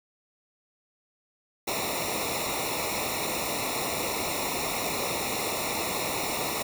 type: noise with comb filter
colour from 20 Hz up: pink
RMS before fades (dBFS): -30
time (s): 1.67-6.63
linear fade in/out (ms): 10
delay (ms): 0.63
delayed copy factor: -1
effects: none